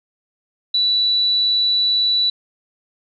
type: tone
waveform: sine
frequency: 3951 Hz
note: B7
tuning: in tune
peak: -14 dBFS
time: 0.74-2.3 s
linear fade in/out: 5 ms
effects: none